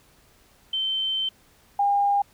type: tone pair in turn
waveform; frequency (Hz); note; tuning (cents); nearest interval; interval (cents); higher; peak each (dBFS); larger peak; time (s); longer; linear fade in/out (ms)
sine; 3097 / 806.7; G7 / G5; -22 / +49; octave + major seventh; 2329; first; -23 / -18; second; 0.73-1.29 / 1.79-2.22; first; 5
effects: pink hiss -58 dBFS RMS until 2.33 s